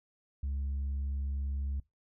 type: tone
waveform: sine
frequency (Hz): 69.1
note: C#2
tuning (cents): -5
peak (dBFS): -29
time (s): 0.43-1.8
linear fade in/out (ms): 5
effects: noise-tail reverb RT60 0.2 s tail -24 dB re dry + tanh soft clip ceiling -30 dBFS